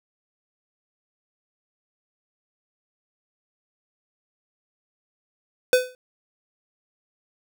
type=tone with exponential decay; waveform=square; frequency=504 Hz; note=B4; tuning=35 cents sharp; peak=-11 dBFS; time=5.73-5.95 s; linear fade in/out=1 ms; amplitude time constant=46 ms; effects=none